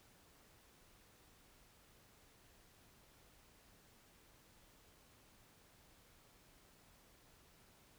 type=silence; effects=pink hiss -67 dBFS RMS until 7.98 s